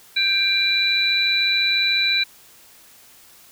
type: tone cluster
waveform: sine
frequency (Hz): 1579 / 2366 / 3957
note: G6 / D7 / B7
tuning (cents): +12 / +12 / +3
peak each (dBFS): -28 / -20 / -19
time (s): 0.16-2.24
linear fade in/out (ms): 10
effects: white hiss -49 dBFS RMS until 3.51 s